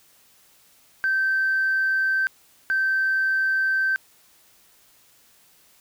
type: tone bursts at uneven times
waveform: sine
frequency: 1553 Hz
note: G6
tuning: 17 cents flat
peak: -18 dBFS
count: 2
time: 1.04-2.27 / 2.7-3.96 s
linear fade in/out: 0 ms
effects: tanh soft clip ceiling -15 dBFS + white hiss -57 dBFS RMS until 5.8 s